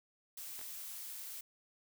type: noise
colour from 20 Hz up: blue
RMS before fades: -46 dBFS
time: 0.37-1.41 s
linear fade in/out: 5 ms
type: clicks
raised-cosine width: 0.3 ms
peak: -35 dBFS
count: 2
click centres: 0.592 / 0.613 s
effects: none